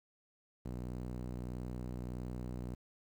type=tone with band-pass filter; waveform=sawtooth; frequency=61.6 Hz; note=B1; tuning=4 cents flat; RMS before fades=-42 dBFS; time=0.65-2.75 s; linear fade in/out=5 ms; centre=200 Hz; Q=0.67; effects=10-bit